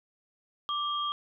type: tone pair together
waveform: sine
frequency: 1174.7 / 3237 Hz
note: D6 / G#7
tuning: 0 / -45 cents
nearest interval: octave + tritone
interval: 1755 cents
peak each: -30 / -33 dBFS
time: 0.69-1.12 s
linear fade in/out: 0 ms
effects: none